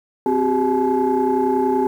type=tone cluster; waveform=sine; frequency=261.4 / 375 / 405.6 / 860 Hz; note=C4 / F#4 / G#4 / A5; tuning=-1 / +23 / -41 / -40 cents; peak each=-20 dBFS; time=0.26-1.87 s; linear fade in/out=2 ms; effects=tanh soft clip ceiling -9 dBFS + 8-bit